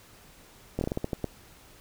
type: slowing click train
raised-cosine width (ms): 2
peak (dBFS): -15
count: 9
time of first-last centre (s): 0.79-1.243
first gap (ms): 22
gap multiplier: 1.26
effects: pink hiss -54 dBFS RMS until 1.8 s